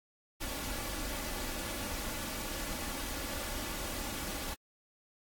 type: noise with comb filter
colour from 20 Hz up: pink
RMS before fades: -38 dBFS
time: 0.4-4.55 s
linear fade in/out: 20 ms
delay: 3.5 ms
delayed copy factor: +0.6
effects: AAC 64 kbps